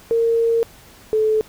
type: tone pair in turn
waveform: sine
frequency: 460 / 434.2 Hz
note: A#4 / A4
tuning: -23 / -23 cents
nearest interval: minor second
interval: 100 cents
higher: first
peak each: -14 dBFS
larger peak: neither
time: 0.11-0.63 / 1.13-1.41 s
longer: first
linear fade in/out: 0 ms
effects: pink hiss -46 dBFS RMS until 1.48 s